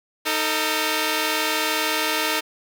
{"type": "tone pair together", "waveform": "5% pulse", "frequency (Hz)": [313, 450], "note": ["D#4", "A4"], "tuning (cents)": [10, 39], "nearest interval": "tritone", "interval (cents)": 629, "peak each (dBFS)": -12, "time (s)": [0.25, 2.41], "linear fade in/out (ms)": 20, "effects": []}